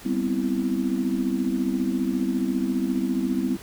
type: chord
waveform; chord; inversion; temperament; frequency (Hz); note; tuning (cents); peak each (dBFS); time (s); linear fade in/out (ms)
sine; C major seventh; second; equal; 196 / 246.9 / 261.6 / 329.6; G3 / B3 / C4 / E4; 0 / 0 / 0 / 0; -28 / -27 / -26 / -29; 0.05-3.57; 10
effects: pink hiss -44 dBFS RMS until 3.62 s